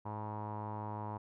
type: tone with low-pass filter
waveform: sawtooth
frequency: 106 Hz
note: G#2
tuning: 36 cents sharp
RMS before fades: -41 dBFS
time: 0.05-1.18 s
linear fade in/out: 10 ms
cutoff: 940 Hz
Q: 7.1
effects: none